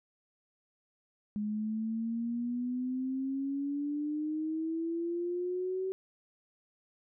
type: exponential sweep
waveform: sine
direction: up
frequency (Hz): 207.7 to 381.4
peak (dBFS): -31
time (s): 1.36-5.92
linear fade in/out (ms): 0
effects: none